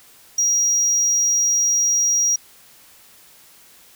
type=tone; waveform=triangle; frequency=5720 Hz; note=F8; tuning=41 cents sharp; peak=-14 dBFS; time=0.38-2.36 s; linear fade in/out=5 ms; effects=white hiss -49 dBFS RMS until 3.95 s